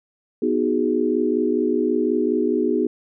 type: chord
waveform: sine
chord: G# minor seventh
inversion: first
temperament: equal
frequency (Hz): 246.9 / 311.1 / 370 / 415.3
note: B3 / D#4 / F#4 / G#4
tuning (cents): 0 / 0 / 0 / 0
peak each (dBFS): -23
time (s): 0.42-2.87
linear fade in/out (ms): 5
effects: none